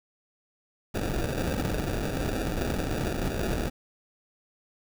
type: noise with sample-and-hold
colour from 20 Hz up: pink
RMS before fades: -29 dBFS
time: 0.94-3.7 s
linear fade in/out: 10 ms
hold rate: 1050 Hz
effects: none